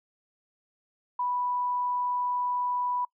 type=tone; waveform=sine; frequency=986 Hz; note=B5; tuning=3 cents flat; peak=-26 dBFS; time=1.19-3.05 s; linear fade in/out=5 ms; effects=noise-tail reverb RT60 0.1 s tail -24 dB re dry